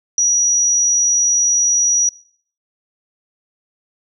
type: tone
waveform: sine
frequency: 5810 Hz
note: F#8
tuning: 32 cents flat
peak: -11 dBFS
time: 0.18-2.09 s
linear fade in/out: 2 ms
effects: noise-tail reverb RT60 0.5 s tail -20 dB re dry